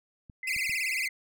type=clicks; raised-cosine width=5 ms; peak=-35 dBFS; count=3; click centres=0.298 / 0.564 / 0.695 s
type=tone; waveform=sine; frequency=2044 Hz; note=C7; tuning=41 cents flat; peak=-34 dBFS; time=0.43-1.09 s; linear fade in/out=2 ms
type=tone with vibrato; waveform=40% pulse; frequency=2349 Hz; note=D7; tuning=in tune; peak=-28 dBFS; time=0.47-1.08 s; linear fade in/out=5 ms; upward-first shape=triangle; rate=18 Hz; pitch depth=270 cents each way
effects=none